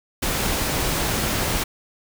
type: noise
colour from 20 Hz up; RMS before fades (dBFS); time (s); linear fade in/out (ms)
pink; -23; 0.22-1.64; 10
effects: none